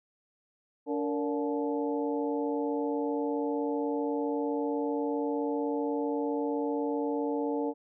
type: harmonic tone with a mistuned harmonic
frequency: 143.9 Hz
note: D3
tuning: 35 cents flat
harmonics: 2 / 3 / 4 / 5 / 6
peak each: -31 / -32 / -38 / -43 / -38 dBFS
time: 0.86-7.74 s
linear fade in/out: 50 ms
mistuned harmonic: 3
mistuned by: +110 cents
effects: none